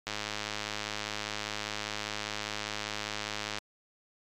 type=click train; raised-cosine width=0.2 ms; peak=-16 dBFS; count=370; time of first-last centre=0.07-3.584 s; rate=105 Hz; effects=MP3 96 kbps

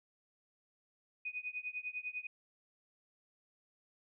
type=tone with tremolo; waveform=sine; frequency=2489 Hz; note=D#7; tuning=in tune; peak=-35 dBFS; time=1.25-2.27 s; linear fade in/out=5 ms; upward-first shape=triangle; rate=10 Hz; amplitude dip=100%; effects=none

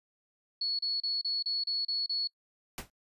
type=tone bursts; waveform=sine; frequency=4388 Hz; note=C#8; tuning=18 cents flat; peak=-29 dBFS; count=8; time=0.61-2.274 s; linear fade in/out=5 ms; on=180 ms; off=32 ms
type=noise with exponential decay; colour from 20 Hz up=pink; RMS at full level=-33 dBFS; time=2.78-2.9 s; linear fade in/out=1 ms; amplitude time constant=25 ms
effects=noise-tail reverb RT60 0.1 s tail -26 dB re dry + resampled to 32000 Hz

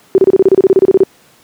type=tone bursts; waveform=sine; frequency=383.3 Hz; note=G4; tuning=39 cents flat; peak=-3 dBFS; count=15; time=0.15-1.034 s; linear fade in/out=0 ms; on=30 ms; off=31 ms; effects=pink hiss -47 dBFS RMS until 1.43 s + high-pass 150 Hz 12 dB/octave

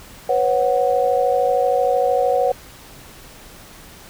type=chord; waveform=sine; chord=B suspended second; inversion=none; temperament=equal with one note detuned; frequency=493.9 / 547 / 740 Hz; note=B4 / C#5 / F#5; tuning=0 / -23 / 0 cents; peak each=-19 dBFS; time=0.29-2.52 s; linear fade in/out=5 ms; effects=pink hiss -42 dBFS RMS until 4.09 s

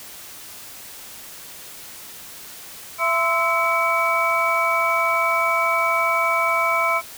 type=tone cluster; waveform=sine; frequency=669 / 1033 / 1314 / 2274 Hz; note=E5 / C6 / E6 / C#7; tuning=+25 / -22 / -6 / +44 cents; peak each=-24 / -23 / -22 / -22 dBFS; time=2.98-7.02 s; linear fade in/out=50 ms; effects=white hiss -39 dBFS RMS until 7.17 s

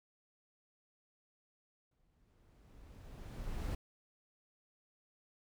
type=noise with exponential growth; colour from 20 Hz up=brown; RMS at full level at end=-37 dBFS; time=1.91-3.75 s; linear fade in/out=5 ms; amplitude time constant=400 ms; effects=none

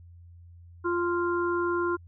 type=harmonic tone; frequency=348.2 Hz; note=F4; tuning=5 cents flat; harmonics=1 / 3 / 4; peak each=-26 / -31 / -32 dBFS; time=0.84-1.97 s; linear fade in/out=20 ms; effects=added 86 Hz sine -47 dBFS peak until 2.07 s

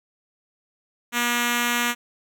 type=tone with notch filter; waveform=5% pulse; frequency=240.1 Hz; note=B3; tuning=49 cents flat; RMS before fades=-23 dBFS; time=1.12-1.95 s; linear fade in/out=50 ms; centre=580 Hz; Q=0.98; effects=none

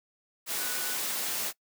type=tone in noise; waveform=sine; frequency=1480 Hz; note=F#6; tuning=in tune; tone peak=-40 dBFS; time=0.56-0.98 s; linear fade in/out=50 ms; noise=white; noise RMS=-32 dBFS; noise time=0.46-1.53 s; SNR=-11 dB; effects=noise-tail reverb RT60 0.1 s tail -22 dB re dry + high-pass 200 Hz 12 dB/octave

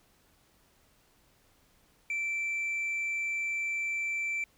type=tone; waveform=sine; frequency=2336 Hz; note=D7; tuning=10 cents flat; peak=-27 dBFS; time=2.1-4.44 s; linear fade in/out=2 ms; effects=tanh soft clip ceiling -29 dBFS + pink hiss -66 dBFS RMS until 4.57 s

